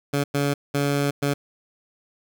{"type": "tone bursts at uneven times", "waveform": "15% pulse", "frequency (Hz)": 142.2, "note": "C#3", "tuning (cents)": 45, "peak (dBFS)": -14, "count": 4, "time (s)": [[0.13, 0.24], [0.34, 0.54], [0.74, 1.11], [1.22, 1.34]], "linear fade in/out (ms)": 10, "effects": []}